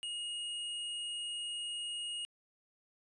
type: tone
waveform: square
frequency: 2870 Hz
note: F7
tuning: 47 cents sharp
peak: -38 dBFS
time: 0.03-2.25 s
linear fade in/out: 0 ms
effects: resampled to 24000 Hz